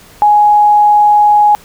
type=tone; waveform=sine; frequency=834 Hz; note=G#5; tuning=7 cents sharp; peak=-4 dBFS; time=0.22-1.55 s; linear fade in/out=0 ms; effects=pink hiss -40 dBFS RMS until 1.64 s